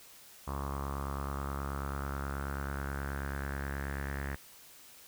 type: tone with low-pass filter sweep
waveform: sawtooth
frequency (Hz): 69.3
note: C#2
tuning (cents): 0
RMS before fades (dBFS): -37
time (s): 0.47-4.36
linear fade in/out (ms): 10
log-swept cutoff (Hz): 1100 to 1800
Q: 5.4
effects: white hiss -55 dBFS RMS until 5.07 s